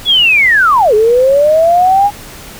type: linear two-way sweep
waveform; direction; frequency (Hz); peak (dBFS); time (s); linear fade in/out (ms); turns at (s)
sine; down then up; 3446 to 415.3 to 827; -5; 0.05-2.11; 50; 0.94
effects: pink hiss -31 dBFS RMS until 2.59 s